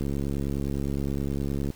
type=click train; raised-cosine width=3 ms; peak=-17 dBFS; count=119; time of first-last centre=0.01-1.703 s; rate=69.7 Hz; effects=pink hiss -52 dBFS RMS until 1.75 s